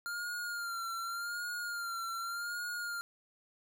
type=tone with vibrato; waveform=square; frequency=1396.9 Hz; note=F6; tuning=in tune; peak=-37 dBFS; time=0.06-3.01 s; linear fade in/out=0 ms; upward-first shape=sine; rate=0.86 Hz; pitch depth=50 cents each way; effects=13-bit